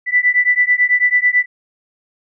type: beating tone pair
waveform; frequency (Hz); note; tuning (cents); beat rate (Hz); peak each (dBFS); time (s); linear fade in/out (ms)
sine; 1975.5 / 1984.6; B6 / B6; 0 / +8; 9.1; -14; 0.06-1.46; 50
effects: none